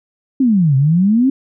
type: exponential two-way sweep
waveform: sine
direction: down then up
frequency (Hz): 277.2 to 130 to 277.2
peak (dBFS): -9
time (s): 0.4-1.3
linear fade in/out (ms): 5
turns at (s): 0.76
effects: none